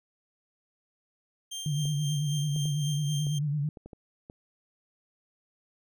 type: tone with tremolo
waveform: 25% pulse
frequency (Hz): 3174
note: G7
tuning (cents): +21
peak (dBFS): -31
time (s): 1.51-3.39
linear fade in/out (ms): 10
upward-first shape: sine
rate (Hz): 3.8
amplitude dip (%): 50
type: tone with vibrato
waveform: sine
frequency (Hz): 146.83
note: D3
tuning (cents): 0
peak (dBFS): -26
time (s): 1.66-3.69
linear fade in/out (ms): 2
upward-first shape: sine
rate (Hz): 9.1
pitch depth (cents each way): 74
type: clicks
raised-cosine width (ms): 2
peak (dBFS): -31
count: 8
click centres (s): 1.855 / 2.562 / 2.656 / 3.268 / 3.772 / 3.86 / 3.932 / 4.299
effects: none